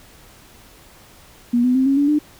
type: tone with pitch steps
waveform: sine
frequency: 240 / 250.8 / 262 / 273.8 / 286.1 / 298.9 Hz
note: B3 / B3 / C4 / C#4 / D4 / D4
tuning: -49 / +27 / +2 / -21 / -45 / +31 cents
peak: -13 dBFS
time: 1.53-2.19 s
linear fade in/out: 10 ms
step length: 110 ms
effects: pink hiss -47 dBFS RMS until 2.39 s